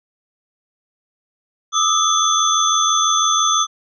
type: tone cluster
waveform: sine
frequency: 1204 / 1290 / 3442 / 6170 Hz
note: D6 / E6 / A7 / G8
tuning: +43 / -38 / -39 / -28 cents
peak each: -19 dBFS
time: 1.72-3.67 s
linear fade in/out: 50 ms
effects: none